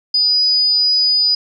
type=tone; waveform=sine; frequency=4951 Hz; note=D#8; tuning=9 cents flat; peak=-11 dBFS; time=0.14-1.35 s; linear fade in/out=5 ms; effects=none